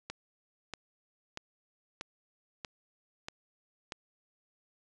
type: click train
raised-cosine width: 0.2 ms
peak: -21 dBFS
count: 7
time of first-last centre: 0.1-3.922 s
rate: 1.57 Hz
effects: resampled to 22050 Hz